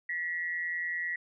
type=tone with amplitude modulation; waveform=sine; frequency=1927 Hz; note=B6; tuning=43 cents flat; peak=-28 dBFS; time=0.09-1.16 s; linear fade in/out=5 ms; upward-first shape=sine; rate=170 Hz; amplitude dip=60%; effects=none